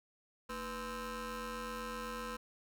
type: ring-modulated tone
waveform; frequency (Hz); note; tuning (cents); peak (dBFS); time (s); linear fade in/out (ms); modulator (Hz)
20% pulse; 269.3; C#4; -50; -32; 0.49-2.37; 10; 764
effects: none